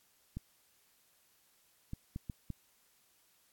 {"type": "clicks", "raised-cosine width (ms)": 5, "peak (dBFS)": -27, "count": 5, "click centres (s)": [0.37, 1.934, 2.161, 2.298, 2.503], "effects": ["white hiss -70 dBFS RMS until 3.52 s", "AAC 64 kbps"]}